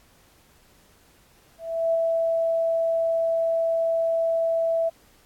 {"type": "tone with ADSR envelope", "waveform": "sine", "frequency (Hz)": 660, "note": "E5", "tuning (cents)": 2, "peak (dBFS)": -18, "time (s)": [1.58, 4.9], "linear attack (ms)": 360, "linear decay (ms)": 18, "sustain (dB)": -2, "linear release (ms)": 19, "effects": ["pink hiss -58 dBFS RMS until 5.25 s", "AAC 64 kbps"]}